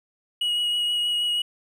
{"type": "tone with vibrato", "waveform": "triangle", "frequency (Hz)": 2903, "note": "F#7", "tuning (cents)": -34, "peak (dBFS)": -20, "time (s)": [0.41, 1.42], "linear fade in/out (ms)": 5, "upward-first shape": "sine", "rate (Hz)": 6.3, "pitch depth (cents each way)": 11, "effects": []}